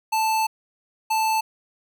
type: tone pair in turn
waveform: square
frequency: 880 / 880 Hz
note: A5 / A5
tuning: 0 / 0 cents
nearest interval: unison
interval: 0 cents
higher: neither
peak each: -20 dBFS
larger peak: neither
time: 0.12-0.47 / 1.1-1.41 s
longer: first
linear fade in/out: 10 ms
effects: none